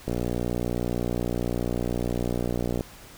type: click train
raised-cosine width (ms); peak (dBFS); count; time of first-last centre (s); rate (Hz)
2; -14; 165; 0.08-2.809; 60.1
effects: pink hiss -47 dBFS RMS until 3.17 s